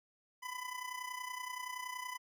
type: tone with amplitude modulation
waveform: 25% pulse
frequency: 1002 Hz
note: B5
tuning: 25 cents sharp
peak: -34 dBFS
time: 0.42-2.18 s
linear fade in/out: 20 ms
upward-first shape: sine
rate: 30.6 Hz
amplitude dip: 70%
effects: none